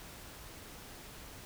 silence, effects pink hiss -50 dBFS RMS until 1.45 s

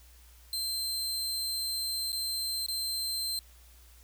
sawtooth tone with dropouts, 4125 Hz, C8, 25 cents flat, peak -28 dBFS, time 0.53-3.39 s, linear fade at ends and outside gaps 1 ms, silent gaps 2.12-2.128 / 2.663-2.684 s, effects added 60 Hz sine -54 dBFS peak until 4.03 s + white hiss -60 dBFS RMS until 4.03 s

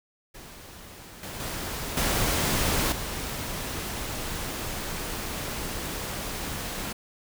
pink noise with level steps, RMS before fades -45 / -37 / -33 / -25 / -33 dBFS, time 0.34-6.93 s, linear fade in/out 10 ms, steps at 1.23 / 1.4 / 1.97 / 2.92 s, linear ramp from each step 2 ms, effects none

